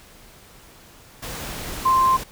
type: tone in noise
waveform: sine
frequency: 1046.5 Hz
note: C6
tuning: in tune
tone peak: -14 dBFS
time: 1.85-2.17 s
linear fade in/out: 10 ms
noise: pink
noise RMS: -32 dBFS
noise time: 1.22-2.24 s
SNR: +15 dB
effects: pink hiss -48 dBFS RMS until 2.31 s